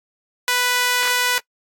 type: tone with high-pass filter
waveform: sawtooth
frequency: 494.2 Hz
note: B4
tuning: 1 cent sharp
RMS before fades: -19 dBFS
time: 0.48-1.38 s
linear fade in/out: 0 ms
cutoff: 1500 Hz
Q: 0.92
effects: noise-tail reverb RT60 0.1 s tail -22 dB re dry + AAC 64 kbps